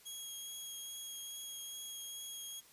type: tone with vibrato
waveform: 15% pulse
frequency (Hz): 3291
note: G#7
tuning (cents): -16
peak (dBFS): -37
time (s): 0.05-2.61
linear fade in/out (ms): 20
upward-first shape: triangle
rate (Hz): 2.4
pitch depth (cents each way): 13
effects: white hiss -62 dBFS RMS until 2.72 s + resampled to 32000 Hz